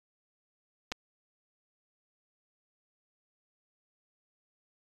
clicks, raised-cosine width 0.2 ms, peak -17 / -19 dBFS, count 2, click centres 0.918 / 0.922 s, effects resampled to 24000 Hz

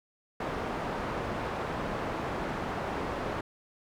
white low-pass noise, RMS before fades -34 dBFS, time 0.4-3.41 s, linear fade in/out 5 ms, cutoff 970 Hz, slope 12 dB/octave, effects none

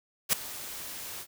white noise with ADSR envelope, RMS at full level -22 dBFS, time 0.29-1.27 s, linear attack 39 ms, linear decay 5 ms, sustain -18 dB, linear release 67 ms, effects none

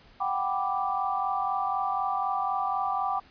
sine chord, G major seventh, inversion third, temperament equal, 740 / 784 / 987.8 / 1174.7 Hz, F#5 / G5 / B5 / D6, 0 / 0 / 0 / 0 cents, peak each -33 / -29 / -35 / -30 dBFS, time 0.2-3.2 s, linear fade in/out 10 ms, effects pink hiss -56 dBFS RMS until 3.3 s + resampled to 11025 Hz

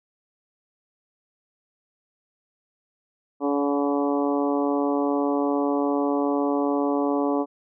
harmonic tone with a mistuned harmonic, 142.5 Hz, C#3, 48 cents sharp, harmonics 2 / 3 / 4 / 5 / 6 / 7 / 8, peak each -23 / -27 / -29 / -31 / -33 / -34 / -35 dBFS, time 3.4-7.46 s, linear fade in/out 50 ms, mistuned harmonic 5, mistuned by +17 cents, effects none

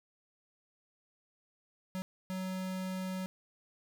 square tone bursts at uneven times, 186.8 Hz, F#3, 17 cents sharp, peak -36 dBFS, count 2, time 1.95-2.02 / 2.3-3.26 s, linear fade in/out 0 ms, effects none

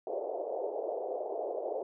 pink band-pass noise, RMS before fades -36 dBFS, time 0.07-1.83 s, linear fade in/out 2 ms, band 400 to 720 Hz, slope 48 dB/octave, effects none

